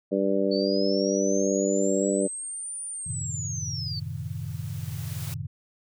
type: harmonic tone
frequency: 98 Hz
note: G2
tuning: in tune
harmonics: 2 / 3 / 4 / 5 / 6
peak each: -28 / -28 / -28 / -28 / -28 dBFS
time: 0.11-2.28 s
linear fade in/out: 20 ms
type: linear two-way sweep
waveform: sine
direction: up then down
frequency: 4435 to 9397 to 4435 Hz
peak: -32 dBFS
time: 0.51-4 s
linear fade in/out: 10 ms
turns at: 2.83 s
type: noise with exponential growth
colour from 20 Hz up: white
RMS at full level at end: -39 dBFS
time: 2.81-5.34 s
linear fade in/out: 1 ms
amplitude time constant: 550 ms
type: chord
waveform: sine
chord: F# diminished seventh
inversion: none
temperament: equal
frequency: 92.5 / 110 / 130.81 / 155.56 Hz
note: F#2 / A2 / C3 / Eb3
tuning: 0 / 0 / 0 / 0 cents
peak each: -36 dBFS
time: 3.06-5.47 s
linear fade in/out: 10 ms
effects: none